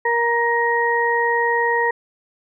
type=harmonic tone; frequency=469.8 Hz; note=A#4; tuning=13 cents sharp; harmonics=1 / 2 / 4; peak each=-21 / -20 / -20 dBFS; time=0.05-1.91 s; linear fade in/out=5 ms; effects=none